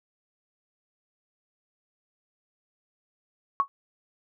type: tone with exponential decay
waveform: sine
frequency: 1108.7 Hz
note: C#6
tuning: in tune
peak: -15 dBFS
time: 3.6-3.68 s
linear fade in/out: 0 ms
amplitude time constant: 16 ms
effects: none